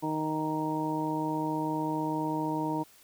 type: harmonic tone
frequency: 155.56 Hz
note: D#3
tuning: in tune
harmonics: 1 / 2 / 3 / 4 / 5 / 6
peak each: -37 / -31 / -40 / -40 / -43 / -33 dBFS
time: 0.02-2.84 s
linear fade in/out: 20 ms
effects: white hiss -58 dBFS RMS until 3.03 s